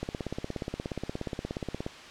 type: click train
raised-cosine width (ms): 2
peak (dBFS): -19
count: 32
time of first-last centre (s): 0.03-1.864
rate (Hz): 16.9
effects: white hiss -45 dBFS RMS until 2.1 s + low-pass 4000 Hz 12 dB/octave